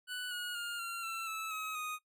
25% pulse tone with pitch steps, 1486 / 1448.7 / 1412.4 / 1376.9 / 1342.4 / 1308.7 / 1275.8 / 1243.8 Hz, F#6 / F#6 / F6 / F6 / E6 / E6 / D#6 / D#6, +7 / -37 / +19 / -25 / +31 / -13 / +43 / -1 cents, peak -34 dBFS, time 0.07-1.99 s, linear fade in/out 50 ms, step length 240 ms, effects noise-tail reverb RT60 0.1 s tail -19 dB re dry

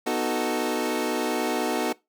25% pulse chord, B dominant seventh, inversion none, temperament equal, 246.9 / 311.1 / 370 / 440 Hz, B3 / D#4 / F#4 / A4, 0 / 0 / 0 / 0 cents, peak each -26 dBFS, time 0.06-1.93 s, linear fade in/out 10 ms, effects noise-tail reverb RT60 0.2 s tail -21 dB re dry

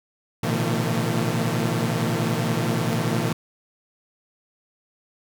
sawtooth tone cluster, 114.6 / 125.2 / 154.6 / 170.9 / 224.6 Hz, A#2 / B2 / D#3 / F3 / A3, -29 / +24 / -11 / -37 / +36 cents, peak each -24 dBFS, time 0.43-3.33 s, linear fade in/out 5 ms, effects none

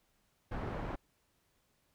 pink low-pass noise, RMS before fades -39 dBFS, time 0.51-0.96 s, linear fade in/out 10 ms, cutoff 1300 Hz, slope 12 dB/octave, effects pink hiss -75 dBFS RMS until 1.94 s

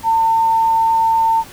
sine tone, 902 Hz, A5, 43 cents sharp, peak -11 dBFS, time 0.03-1.44 s, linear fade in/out 50 ms, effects pink hiss -38 dBFS RMS until 1.52 s

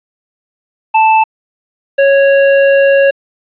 square tone pair in turn, 880 / 552.8 Hz, A5 / C#5, 0 / -5 cents, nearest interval minor sixth, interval 805 cents, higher first, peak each -6 dBFS, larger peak neither, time 0.94-1.24 / 1.98-3.11 s, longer second, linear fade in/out 10 ms, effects resampled to 8000 Hz + 8-bit

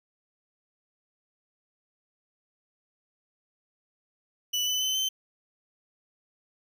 30% pulse tone with pitch steps, 2970 / 3008 / 3046 / 3085 Hz, F#7 / F#7 / F#7 / G7, +6 / +28 / +50 / -28 cents, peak -23 dBFS, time 4.53-5.09 s, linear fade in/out 10 ms, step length 140 ms, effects none

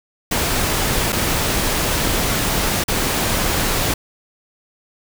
pink noise with dropouts, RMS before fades -19 dBFS, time 0.31-3.94 s, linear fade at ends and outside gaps 5 ms, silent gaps 1.123-1.127 / 2.839-2.881 s, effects none

